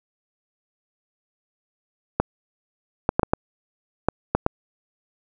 clicks, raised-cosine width 1 ms, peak -3 dBFS, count 8, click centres 2.2 / 3.091 / 3.195 / 3.232 / 3.335 / 4.086 / 4.35 / 4.464 s, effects none

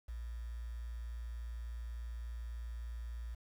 sine tone with quantisation, 58.27 Hz, A#1, in tune, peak -40 dBFS, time 0.08-3.35 s, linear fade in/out 10 ms, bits 10, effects none

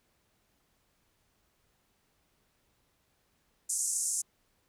pink band-pass noise, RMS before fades -32 dBFS, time 3.69-4.22 s, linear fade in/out 10 ms, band 6400 to 10000 Hz, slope 48 dB/octave, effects pink hiss -73 dBFS RMS until 4.68 s

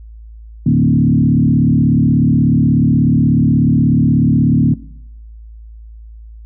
sine tone with frequency modulation, 192.8 Hz, G3, 28 cents flat, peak -8 dBFS, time 0.66-4.74 s, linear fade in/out 5 ms, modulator 36.5 Hz, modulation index 2.1, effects noise-tail reverb RT60 0.8 s tail -19 dB re dry + added 55 Hz sine -32 dBFS peak until 6.45 s

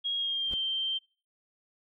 sine tone with pitch glide, 3283 to 3140 Hz, G#7 to G7, -21 to +2 cents, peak -28 dBFS, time 0.04-0.99 s, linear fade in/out 20 ms, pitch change -77 cents, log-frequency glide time 0.16-0.58 s
brown noise with exponential growth, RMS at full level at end -37 dBFS, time 0.44-0.54 s, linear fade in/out 2 ms, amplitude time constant 20 ms
effects noise-tail reverb RT60 0.4 s tail -26 dB re dry

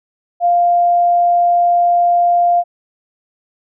sine tone, 698.5 Hz, F5, in tune, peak -9 dBFS, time 0.4-2.64 s, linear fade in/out 50 ms, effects none

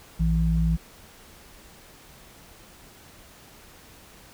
sine tone pair together, 57.91 / 163.8 Hz, A#1 / E3, -11 / -11 cents, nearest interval octave + tritone, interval 1800 cents, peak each -22 dBFS, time 0.19-0.77 s, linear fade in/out 20 ms, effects pink hiss -50 dBFS RMS until 4.33 s

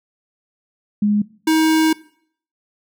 sine / square tone pair in turn, 207.7 / 317.2 Hz, G#3 / D#4, 0 / +33 cents, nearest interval perfect fifth, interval 733 cents, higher second, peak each -13 dBFS, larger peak neither, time 1.02-1.22 / 1.47-1.93 s, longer second, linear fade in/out 5 ms, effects noise-tail reverb RT60 0.6 s tail -21 dB re dry

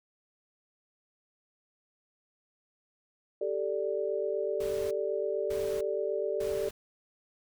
sine chord, G suspended second, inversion none, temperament equal, 392 / 440 / 587.3 Hz, G4 / A4 / D5, 0 / 0 / 0 cents, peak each -33 dBFS, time 3.41-6.69 s, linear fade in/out 5 ms
pink noise bursts, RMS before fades -45 dBFS, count 3, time 4.6-6.71 s, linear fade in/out 5 ms, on 310 ms, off 590 ms
effects none

